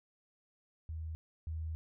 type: tone pair in turn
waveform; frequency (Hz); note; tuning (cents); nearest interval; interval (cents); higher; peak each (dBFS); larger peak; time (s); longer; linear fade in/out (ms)
sine; 79.9 / 79.9; D#2 / D#2; +47 / +47; unison; 0; neither; -38 / -36; second; 0.89-1.15 / 1.47-1.75; second; 0
effects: none